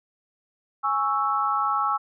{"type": "chord", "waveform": "sine", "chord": "C# minor", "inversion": "second", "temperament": "equal", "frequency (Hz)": [830.6, 1108.7, 1318.5], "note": ["G#5", "C#6", "E6"], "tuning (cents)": [0, 0, 0], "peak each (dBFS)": [-27, -26, -24], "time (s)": [0.83, 1.98], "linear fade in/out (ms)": 20, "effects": []}